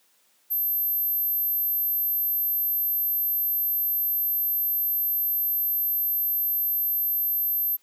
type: tone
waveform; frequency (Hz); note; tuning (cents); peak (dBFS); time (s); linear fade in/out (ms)
sine; 12360; G9; -26; -22; 0.5-7.77; 20
effects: white hiss -64 dBFS RMS until 7.82 s + high-pass 200 Hz 12 dB/octave